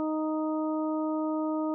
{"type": "harmonic tone", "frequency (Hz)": 311.1, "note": "D#4", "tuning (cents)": 0, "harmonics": [1, 2, 3, 4], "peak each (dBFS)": [-28, -34, -38, -40], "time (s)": [0, 1.74], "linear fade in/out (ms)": 0, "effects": []}